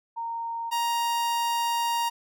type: tone pair in turn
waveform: sine / 45% pulse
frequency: 924 / 936.9 Hz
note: A#5 / A#5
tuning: -16 / +8 cents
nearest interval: unison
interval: 24 cents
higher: second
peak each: -29 / -24 dBFS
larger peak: second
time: 0.16-0.71 / 0.71-2.1 s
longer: second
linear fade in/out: 20 ms
effects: none